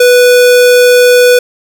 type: tone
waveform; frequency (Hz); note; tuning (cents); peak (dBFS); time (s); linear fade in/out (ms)
square; 493.1; B4; -3; -3; 0-1.39; 5
effects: none